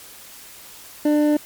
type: tone pair together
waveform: triangle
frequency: 298 / 596 Hz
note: D4 / D5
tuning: +25 / +25 cents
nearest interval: octave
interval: 1200 cents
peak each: -13 / -20 dBFS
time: 1.05-1.37 s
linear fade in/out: 5 ms
effects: white hiss -42 dBFS RMS until 1.45 s + MP3 96 kbps